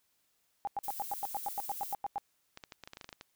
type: tone bursts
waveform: sine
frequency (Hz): 808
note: G#5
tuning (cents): -48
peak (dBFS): -31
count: 14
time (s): 0.65-2.181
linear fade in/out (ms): 0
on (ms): 23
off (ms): 93
type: noise with tremolo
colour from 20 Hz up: violet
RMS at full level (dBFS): -41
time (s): 0.83-1.95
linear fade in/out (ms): 10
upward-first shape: triangle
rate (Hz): 15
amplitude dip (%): 30
type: clicks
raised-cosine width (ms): 0.2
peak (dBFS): -28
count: 12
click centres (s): 2.574 / 2.638 / 2.722 / 2.837 / 2.875 / 2.934 / 2.971 / 3.012 / 3.044 / 3.091 / 3.128 / 3.211
effects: white hiss -75 dBFS RMS until 3.35 s